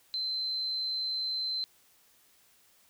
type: tone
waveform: sine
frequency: 4085 Hz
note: C8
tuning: 42 cents flat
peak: -30 dBFS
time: 0.14-1.64 s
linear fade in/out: 0 ms
effects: white hiss -64 dBFS RMS until 2.89 s